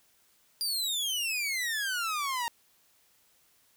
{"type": "exponential sweep", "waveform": "sawtooth", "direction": "down", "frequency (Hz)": [4839, 920], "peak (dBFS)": -26, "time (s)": [0.61, 2.48], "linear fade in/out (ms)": 0, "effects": ["white hiss -66 dBFS RMS until 3.76 s"]}